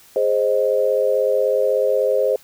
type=chord; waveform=sine; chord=Ab major; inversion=none; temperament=equal with one note detuned; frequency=415.3 / 526 / 622.3 Hz; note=Ab4 / C5 / Eb5; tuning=0 / +9 / 0 cents; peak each=-21 / -17 / -22 dBFS; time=0.16-2.36 s; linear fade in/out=2 ms; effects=white hiss -49 dBFS RMS until 2.43 s